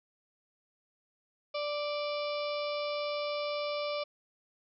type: harmonic tone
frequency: 587.3 Hz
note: D5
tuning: in tune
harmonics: 1 / 2 / 4 / 5 / 6 / 7 / 8 / 9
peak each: -33 / -40 / -42 / -47 / -46 / -49 / -47 / -48 dBFS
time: 1.54-4.04 s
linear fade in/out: 10 ms
effects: none